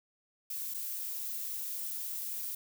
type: noise with dropouts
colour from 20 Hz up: violet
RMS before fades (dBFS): -38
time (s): 0.5-2.55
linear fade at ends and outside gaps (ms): 5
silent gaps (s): 0.74-0.744
effects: none